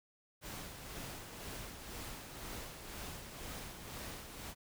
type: noise with tremolo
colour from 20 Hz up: pink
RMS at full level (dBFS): -45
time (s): 0.41-4.55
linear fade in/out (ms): 50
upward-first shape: sine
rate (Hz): 2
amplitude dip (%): 45
effects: none